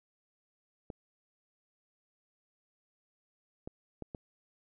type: clicks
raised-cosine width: 2 ms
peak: -27 dBFS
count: 4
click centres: 0.902 / 3.675 / 4.023 / 4.148 s
effects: none